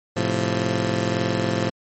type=chord; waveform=15% pulse; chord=F major; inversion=first; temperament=just; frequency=109.13 / 130.96 / 174.61 Hz; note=A2 / C3 / F3; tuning=-14 / +2 / 0 cents; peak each=-18 / -21 / -19 dBFS; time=0.16-1.7 s; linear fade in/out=10 ms; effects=MP3 32 kbps